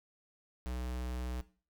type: tone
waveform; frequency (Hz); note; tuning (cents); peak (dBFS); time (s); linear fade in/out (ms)
square; 62; B1; +7; -37; 0.66-1.41; 0
effects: noise-tail reverb RT60 0.4 s tail -17 dB re dry